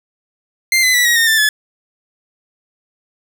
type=tone with pitch steps; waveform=sawtooth; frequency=2093 / 2025 / 1959.6 / 1896.1 / 1834.7 / 1775.3 / 1717.8 Hz; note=C7 / B6 / B6 / A#6 / A#6 / A6 / A6; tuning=0 / +43 / -14 / +29 / -28 / +15 / -42 cents; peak=-7 dBFS; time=0.72-1.49 s; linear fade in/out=2 ms; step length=110 ms; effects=none